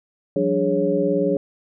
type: tone cluster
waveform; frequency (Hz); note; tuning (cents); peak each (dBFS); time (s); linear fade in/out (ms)
sine; 173.7 / 192.3 / 293.2 / 414 / 551; F3 / G3 / D4 / G#4 / C#5; -9 / -33 / -3 / -5 / -11; -27 / -27 / -23 / -22 / -22; 0.36-1.37; 2
effects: none